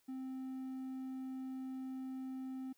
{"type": "tone", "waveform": "triangle", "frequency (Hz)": 261.6, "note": "C4", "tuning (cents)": 0, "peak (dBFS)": -39, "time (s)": [0.08, 2.73], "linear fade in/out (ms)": 10, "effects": ["white hiss -75 dBFS RMS until 2.77 s"]}